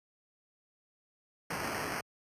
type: noise with sample-and-hold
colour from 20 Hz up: white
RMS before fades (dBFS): -36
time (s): 1.5-2.01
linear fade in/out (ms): 5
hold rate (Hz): 3675
effects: high-pass 80 Hz 12 dB/octave + resampled to 32000 Hz